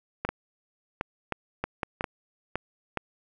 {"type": "clicks", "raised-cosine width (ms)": 0.5, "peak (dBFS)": -13, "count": 10, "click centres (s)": [0.25, 0.29, 1.011, 1.323, 1.64, 1.832, 2.009, 2.042, 2.556, 2.973], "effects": []}